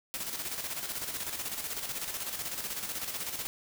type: noise with tremolo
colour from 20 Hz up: white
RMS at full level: -35 dBFS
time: 0.14-3.47 s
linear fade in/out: 0 ms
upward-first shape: square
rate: 16 Hz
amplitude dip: 50%
effects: none